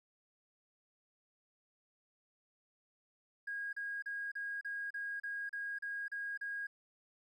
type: tone bursts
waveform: triangle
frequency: 1636 Hz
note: G#6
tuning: 26 cents flat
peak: -34 dBFS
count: 11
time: 3.47-6.67 s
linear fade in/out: 10 ms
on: 260 ms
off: 34 ms
effects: tanh soft clip ceiling -36 dBFS